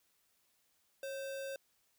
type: tone with sample-and-hold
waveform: sine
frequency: 546 Hz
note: C#5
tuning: 26 cents flat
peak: -39 dBFS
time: 1.03-1.56 s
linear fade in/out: 2 ms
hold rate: 2100 Hz
effects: white hiss -75 dBFS RMS until 1.98 s